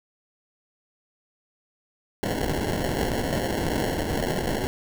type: noise with sample-and-hold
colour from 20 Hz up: white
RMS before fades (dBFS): -26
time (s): 2.23-4.67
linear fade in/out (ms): 0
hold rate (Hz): 1225
effects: none